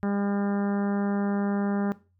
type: harmonic tone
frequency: 201.2 Hz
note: G3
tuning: 45 cents sharp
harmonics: 1 / 2 / 3 / 4 / 5 / 6 / 7 / 8 / 9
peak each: -25 / -34 / -38 / -38 / -44 / -43 / -43 / -46 / -49 dBFS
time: 0.03-1.92 s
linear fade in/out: 0 ms
effects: noise-tail reverb RT60 0.3 s tail -17 dB re dry + added 90 Hz sine -64 dBFS peak until 2.19 s